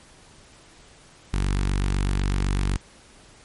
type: tone with notch filter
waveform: sawtooth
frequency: 47.96 Hz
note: G1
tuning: 37 cents flat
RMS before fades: -23 dBFS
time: 1.33-2.77 s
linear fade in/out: 10 ms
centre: 580 Hz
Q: 1
effects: pink hiss -51 dBFS RMS until 3.44 s + MP3 48 kbps